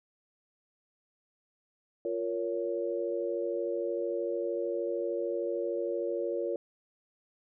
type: chord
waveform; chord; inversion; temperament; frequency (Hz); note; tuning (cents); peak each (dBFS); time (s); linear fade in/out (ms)
sine; Bb minor; second; just; 349.6 / 466.2 / 559.4; F4 / Bb4 / Db5; +2 / 0 / +16; -34; 2.05-6.56; 2
effects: none